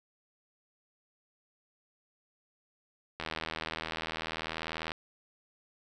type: click train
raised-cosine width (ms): 0.3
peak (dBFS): -19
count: 139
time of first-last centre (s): 3.2-4.919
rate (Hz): 80.3
effects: none